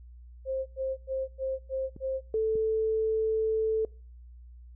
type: tone bursts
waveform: sine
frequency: 529 Hz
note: C5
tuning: 19 cents sharp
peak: -28 dBFS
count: 6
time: 0.45-2.21 s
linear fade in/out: 50 ms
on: 210 ms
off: 100 ms
type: clicks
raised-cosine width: 3 ms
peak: -31 / -29 dBFS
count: 2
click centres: 1.964 / 2.555 s
type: tone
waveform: sine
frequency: 440 Hz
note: A4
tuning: in tune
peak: -24 dBFS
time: 2.34-3.85 s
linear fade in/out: 2 ms
effects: noise-tail reverb RT60 0.4 s tail -25 dB re dry + added 60 Hz sine -46 dBFS peak until 4.75 s